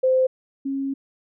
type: tone pair in turn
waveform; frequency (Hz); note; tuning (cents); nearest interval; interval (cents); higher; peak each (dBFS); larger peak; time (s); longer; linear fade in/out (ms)
sine; 518 / 272.8; C5 / C#4; -17 / -28; major seventh; 1111; first; -15 / -23; first; 0.03-0.27 / 0.65-0.94; second; 10
effects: none